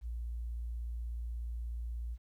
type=tone; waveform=sine; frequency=58.27 Hz; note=A#1; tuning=in tune; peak=-36 dBFS; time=0.01-2.18 s; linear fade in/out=50 ms; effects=12-bit